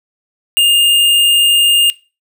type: tone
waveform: square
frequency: 2822 Hz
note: F7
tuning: 17 cents sharp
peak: -8 dBFS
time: 0.57-1.9 s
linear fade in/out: 0 ms
effects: noise-tail reverb RT60 0.3 s tail -20 dB re dry